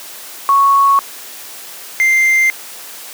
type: tone pair in turn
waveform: sine / triangle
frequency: 1108 / 2092 Hz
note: C#6 / C7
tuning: -1 / -1 cents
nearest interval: major seventh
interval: 1100 cents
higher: second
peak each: -7 dBFS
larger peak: neither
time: 0.49-0.99 / 2-2.5 s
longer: neither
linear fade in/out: 0 ms
effects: white hiss -32 dBFS RMS until 3.13 s + high-pass 300 Hz 12 dB/octave